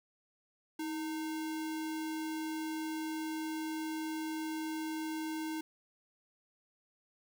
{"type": "tone with sample-and-hold", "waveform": "sine", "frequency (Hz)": 316.6, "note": "D#4", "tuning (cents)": 30, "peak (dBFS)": -35, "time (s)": [0.79, 5.61], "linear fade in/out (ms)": 5, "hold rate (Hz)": 1225, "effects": []}